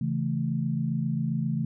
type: chord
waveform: sine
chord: A major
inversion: first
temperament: just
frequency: 137.5 / 165 / 220 Hz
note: C#3 / E3 / A3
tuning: -14 / +2 / 0 cents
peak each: -29 / -29 / -30 dBFS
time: 0.01-1.65 s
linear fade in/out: 5 ms
effects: none